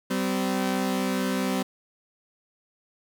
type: tone pair together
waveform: sawtooth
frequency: 192.31 / 256.7 Hz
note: G3 / C4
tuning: -33 / -33 cents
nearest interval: perfect fourth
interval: 500 cents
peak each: -23 dBFS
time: 0.1-1.63 s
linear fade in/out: 10 ms
effects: 9-bit